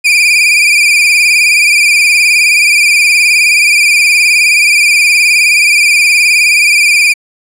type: tone with vibrato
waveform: 40% pulse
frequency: 2397 Hz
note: D7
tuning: 35 cents sharp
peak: -4 dBFS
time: 0.04-7.14 s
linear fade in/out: 20 ms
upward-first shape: sine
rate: 19 Hz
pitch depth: 67 cents each way
effects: low-pass 12000 Hz 12 dB/octave